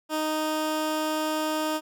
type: tone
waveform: 15% pulse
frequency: 310.2 Hz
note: D#4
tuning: 5 cents flat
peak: -19 dBFS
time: 0.09-1.81 s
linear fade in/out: 50 ms
effects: none